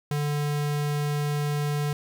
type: tone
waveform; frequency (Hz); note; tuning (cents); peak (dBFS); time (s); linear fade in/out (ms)
square; 146.8; D3; 0; -25; 0.11-1.93; 2
effects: 10-bit